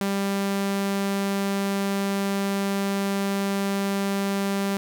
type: tone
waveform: sawtooth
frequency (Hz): 197.7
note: G3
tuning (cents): +15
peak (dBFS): -19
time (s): 0.01-4.77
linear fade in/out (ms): 0
effects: none